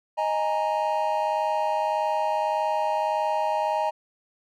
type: chord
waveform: triangle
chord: D# suspended fourth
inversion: none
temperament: equal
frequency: 622.3 / 830.6 / 932.3 Hz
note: D#5 / G#5 / A#5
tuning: 0 / 0 / 0 cents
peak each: -25 dBFS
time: 0.17-3.91 s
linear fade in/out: 20 ms
effects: none